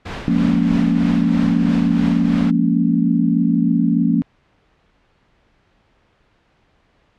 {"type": "noise with tremolo", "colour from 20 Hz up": "pink", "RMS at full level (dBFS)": -26, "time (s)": [0.05, 2.51], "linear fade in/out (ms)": 10, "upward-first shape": "triangle", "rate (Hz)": 3.1, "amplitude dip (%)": 60}
{"type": "chord", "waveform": "sine", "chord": "Bb minor seventh", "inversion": "second", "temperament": "just", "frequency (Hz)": [174.81, 209.8, 233.1, 279.7], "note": ["F3", "Ab3", "Bb3", "Db4"], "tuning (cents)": [2, 18, 0, 16], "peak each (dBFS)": [-18, -22, -17, -19], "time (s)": [0.28, 4.22], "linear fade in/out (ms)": 0}
{"effects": ["pink hiss -59 dBFS RMS until 7.18 s", "low-pass 3000 Hz 12 dB/octave"]}